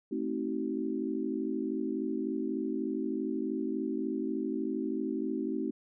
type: chord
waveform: sine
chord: A diminished seventh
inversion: none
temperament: just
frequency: 220 / 264 / 316.8 / 380.2 Hz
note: A3 / C4 / Eb4 / Gb4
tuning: 0 / +16 / +31 / +47 cents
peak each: -37 / -35 / -35 / -37 dBFS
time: 0.11-5.71 s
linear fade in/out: 10 ms
effects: none

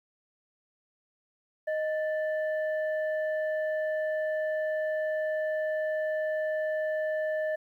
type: tone pair together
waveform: sine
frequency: 622.3 / 1760.1 Hz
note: D#5 / A6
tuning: 0 / 0 cents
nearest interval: octave + tritone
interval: 1800 cents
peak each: -27 / -36 dBFS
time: 1.67-7.56 s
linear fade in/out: 10 ms
effects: tanh soft clip ceiling -20 dBFS + 11-bit

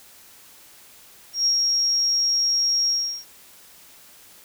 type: tone with ADSR envelope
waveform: sine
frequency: 5590 Hz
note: F8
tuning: 1 cent sharp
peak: -16 dBFS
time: 1.33-3.25 s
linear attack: 130 ms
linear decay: 87 ms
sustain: -2 dB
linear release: 360 ms
effects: white hiss -49 dBFS RMS until 4.44 s

